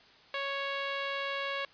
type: tone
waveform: 10% pulse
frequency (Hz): 554.4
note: C#5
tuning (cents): 0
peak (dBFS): -24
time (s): 0.34-1.65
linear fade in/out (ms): 2
effects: white hiss -58 dBFS RMS until 1.73 s + resampled to 11025 Hz